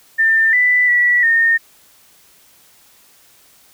sine tone with pitch steps, 1794 / 1986 / 1948 / 1833 Hz, A6 / B6 / B6 / A#6, +33 / +9 / -24 / -30 cents, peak -10 dBFS, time 0.18-1.58 s, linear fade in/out 20 ms, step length 350 ms, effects white hiss -50 dBFS RMS until 3.73 s

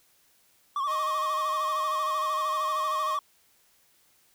triangle tone with vibrato, 1119 Hz, C#6, 16 cents sharp, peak -24 dBFS, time 0.76-3.19 s, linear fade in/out 2 ms, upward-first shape sine, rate 13 Hz, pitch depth 85 cents each way
sawtooth tone, 622.3 Hz, D#5, in tune, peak -31 dBFS, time 0.86-3.19 s, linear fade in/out 50 ms
effects white hiss -64 dBFS RMS until 4.34 s

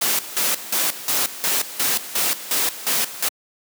white noise with tremolo, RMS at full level -20 dBFS, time 0.01-3.29 s, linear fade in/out 10 ms, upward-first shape square, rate 2.8 Hz, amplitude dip 80%, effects high-pass 200 Hz 12 dB/octave

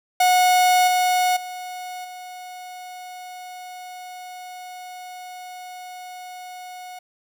45% pulse tone with level steps, 730 Hz, F#5, 24 cents flat, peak -14 / -17 / -31 / -35 dBFS, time 0.2-6.99 s, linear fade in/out 5 ms, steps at 0.87 / 1.36 / 2.04 s, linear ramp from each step 10 ms, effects none

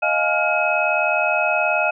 sine tone cluster, 623 / 702 / 843 / 1408 / 2550 Hz, D#5 / F5 / G#5 / F6 / D#7, +2 / +9 / +26 / +14 / +42 cents, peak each -22 / -23 / -26 / -24 / -21 dBFS, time 0.02-1.91 s, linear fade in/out 10 ms, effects none

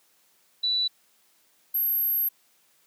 sine tone pair in turn, 3958 / 12566 Hz, B7 / G9, +3 / +3 cents, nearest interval octave + minor sixth, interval 2000 cents, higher second, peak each -22 dBFS, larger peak neither, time 0.63-0.88 / 1.74-2.29 s, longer second, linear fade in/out 10 ms, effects white hiss -64 dBFS RMS until 2.86 s + high-pass 150 Hz 12 dB/octave

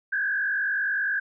sine tone with frequency modulation, 1605 Hz, G6, 40 cents sharp, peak -23 dBFS, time 0.12-1.2 s, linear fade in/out 10 ms, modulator 49.9 Hz, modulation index 1.5, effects none

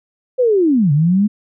sine linear two-way sweep, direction down then up, 523.3 to 138.8 to 215.1 Hz, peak -10 dBFS, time 0.38-1.28 s, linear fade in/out 20 ms, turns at 0.92 s, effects none

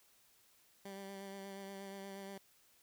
15% pulse tone with vibrato, 196 Hz, G3, in tune, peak -40 dBFS, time 0.85-2.38 s, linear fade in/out 5 ms, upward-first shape sine, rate 8.4 Hz, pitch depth 21 cents each way, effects white hiss -69 dBFS RMS until 2.82 s

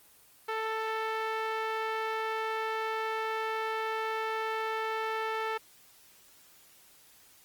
5% pulse tone with low-pass filter, 441.9 Hz, A4, 7 cents sharp, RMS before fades -33 dBFS, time 0.48-5.58 s, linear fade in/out 10 ms, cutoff 1500 Hz, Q 0.77, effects white hiss -59 dBFS RMS until 7.44 s + Opus 24 kbps

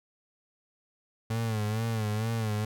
35% pulse tone with vibrato, 110 Hz, A2, in tune, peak -26 dBFS, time 1.3-2.65 s, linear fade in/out 5 ms, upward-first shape sine, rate 2.2 Hz, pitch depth 78 cents each way, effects none

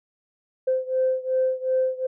sine beating tone pair, 517 / 519.7 Hz, C5 / C5, -21 / -12 cents, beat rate 2.7 Hz, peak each -22 / -24 dBFS, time 0.67-2.07 s, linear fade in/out 10 ms, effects tanh soft clip ceiling -13 dBFS

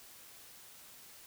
silence, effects white hiss -55 dBFS RMS until 1.26 s

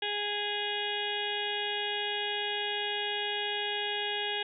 harmonic tone with a mistuned harmonic, 413.1 Hz, G#4, 9 cents flat, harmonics 1 / 2 / 4 / 5 / 6 / 7 / 8 / 9, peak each -38 / -38 / -38 / -43 / -41 / -37 / -36 / -44 dBFS, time 0.02-4.43 s, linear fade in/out 5 ms, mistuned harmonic 8, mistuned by +19 cents, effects none

